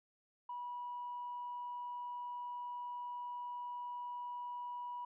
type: tone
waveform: sine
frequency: 975 Hz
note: B5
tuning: 23 cents flat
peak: -40 dBFS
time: 0.49-5.05 s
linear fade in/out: 5 ms
effects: tanh soft clip ceiling -36 dBFS